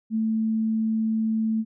sine tone, 221.1 Hz, A3, 9 cents sharp, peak -21 dBFS, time 0.1-1.65 s, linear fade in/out 50 ms, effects none

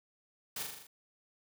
white noise with echo, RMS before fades -39 dBFS, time 0.56-0.63 s, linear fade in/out 5 ms, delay 40 ms, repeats 6, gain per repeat -3 dB, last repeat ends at 0.87 s, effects none

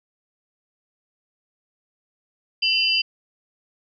sine tone cluster, 2702 / 3021 / 4794 Hz, E7 / F#7 / D8, +42 / +35 / +35 cents, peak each -22 dBFS, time 2.62-3.02 s, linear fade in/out 10 ms, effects none

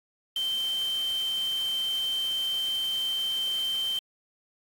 sine tone in noise, 3115 Hz, G7, 12 cents flat, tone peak -26 dBFS, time 0.36-3.99 s, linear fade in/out 2 ms, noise white, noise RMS -43 dBFS, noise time 0.36-3.99 s, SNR +14 dB, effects AAC 64 kbps

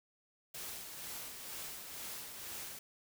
white noise with tremolo, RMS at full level -44 dBFS, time 0.54-2.79 s, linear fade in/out 5 ms, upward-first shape sine, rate 2.1 Hz, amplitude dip 40%, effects none

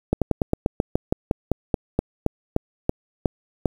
slowing click train, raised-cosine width 2 ms, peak -5 dBFS, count 18, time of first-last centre 0.13-3.657 s, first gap 87 ms, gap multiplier 1.1, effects 7-bit

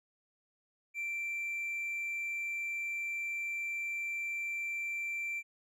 triangle tone, 2349 Hz, D7, in tune, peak -32 dBFS, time 0.94-5.43 s, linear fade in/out 50 ms, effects tanh soft clip ceiling -28 dBFS

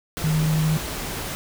sine tone in noise, 156.2 Hz, D#3, 7 cents sharp, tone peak -18 dBFS, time 0.24-0.77 s, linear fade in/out 0 ms, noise pink, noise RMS -30 dBFS, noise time 0.17-1.35 s, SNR +9 dB, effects none

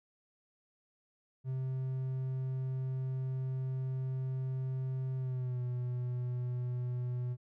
triangle tone with pitch glide, 130.81 to 123.68 Hz, C3 to B2, 0 to +3 cents, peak -31 dBFS, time 1.44-7.37 s, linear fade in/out 50 ms, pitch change -97 cents, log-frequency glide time 5.17-5.61 s, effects none

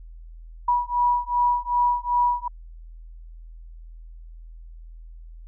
sine beating tone pair, 970 / 972.6 Hz, B5 / B5, -31 / -27 cents, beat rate 2.6 Hz, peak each -22 dBFS, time 0.68-2.48 s, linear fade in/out 5 ms, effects added 41 Hz sine -39 dBFS peak until 5.47 s

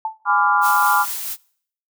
sine tone with exponential decay, 880 Hz, A5, in tune, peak -17 dBFS, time 0.05-0.2 s, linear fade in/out 2 ms, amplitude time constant 31 ms
sine chord, G# diminished seventh, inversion none, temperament equal with one note detuned, 830.6 / 1005.6 / 1174.7 / 1396.9 Hz, G#5 / B5 / D6 / F6, 0 / +31 / 0 / 0 cents, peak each -19 dBFS, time 0.25-1.06 s, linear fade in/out 50 ms
blue noise with tremolo, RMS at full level -26 dBFS, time 0.61-1.37 s, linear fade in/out 50 ms, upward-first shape sine, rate 4.5 Hz, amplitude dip 25%
effects noise-tail reverb RT60 0.6 s tail -24 dB re dry

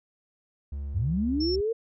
triangle tone with pitch glide, 70.7 to 69.33 Hz, C#2 to C#2, +35 to +1 cents, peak -29 dBFS, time 0.72-1.61 s, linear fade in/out 5 ms, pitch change -34 cents, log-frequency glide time 0.83-1.5 s
sine linear sweep, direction up, 77.78 to 466.2 Hz, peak -24 dBFS, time 0.94-1.73 s, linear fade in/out 10 ms
sine tone, 5400 Hz, E8, 41 cents sharp, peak -30 dBFS, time 1.4-1.56 s, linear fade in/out 10 ms
effects none

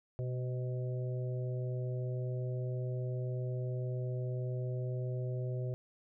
harmonic tone with a mistuned harmonic, 125.5 Hz, B2, 28 cents sharp, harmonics 1 / 3 / 4 / 5, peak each -34 / -44 / -46 / -48 dBFS, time 0.19-5.74 s, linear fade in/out 0 ms, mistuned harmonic 4, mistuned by +25 cents, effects none

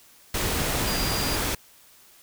sine tone in noise, 4813 Hz, D8, 42 cents sharp, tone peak -31 dBFS, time 0.87-1.36 s, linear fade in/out 5 ms, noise pink, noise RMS -26 dBFS, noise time 0.34-1.55 s, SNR -8 dB, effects white hiss -54 dBFS RMS until 2.22 s

